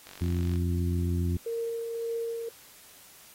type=click train; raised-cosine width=0.2 ms; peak=-28 dBFS; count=24; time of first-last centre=0.07-0.558 s; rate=47.1 Hz
type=harmonic tone; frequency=87.31 Hz; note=F2; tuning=in tune; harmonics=1 / 2 / 3 / 4; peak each=-26 / -32 / -36 / -38 dBFS; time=0.21-1.37 s; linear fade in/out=5 ms
type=tone with tremolo; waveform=sine; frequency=461.4 Hz; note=A#4; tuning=18 cents flat; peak=-28 dBFS; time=1.46-2.49 s; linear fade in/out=5 ms; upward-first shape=triangle; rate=1.8 Hz; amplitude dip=40%
effects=white hiss -53 dBFS RMS until 3.34 s + AAC 48 kbps